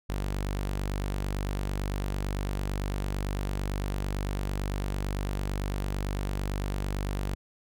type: tone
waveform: sawtooth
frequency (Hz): 48.93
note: G1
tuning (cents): -2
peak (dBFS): -25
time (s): 0.09-7.35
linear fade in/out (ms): 10
effects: none